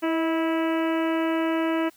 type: harmonic tone with a mistuned harmonic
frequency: 326.5 Hz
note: E4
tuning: 17 cents flat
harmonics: 1 / 2 / 3 / 4 / 5 / 6 / 7 / 8 / 9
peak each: -23 / -29 / -33 / -35 / -37 / -39 / -40 / -41 / -42 dBFS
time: 0.02-1.9 s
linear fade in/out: 20 ms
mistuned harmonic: 2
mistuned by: -29 cents
effects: white hiss -57 dBFS RMS until 1.96 s